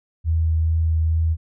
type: tone with vibrato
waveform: sine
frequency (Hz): 80.7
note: E2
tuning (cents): -36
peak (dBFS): -16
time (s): 0.24-1.37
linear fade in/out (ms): 50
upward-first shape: triangle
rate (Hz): 2.3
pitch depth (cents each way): 15
effects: none